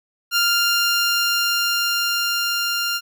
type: tone with level ramp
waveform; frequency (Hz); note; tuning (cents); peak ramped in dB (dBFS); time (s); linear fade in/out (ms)
15% pulse; 1396.9; F6; 0; -9 to -14; 0.31-3.01; 50
effects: none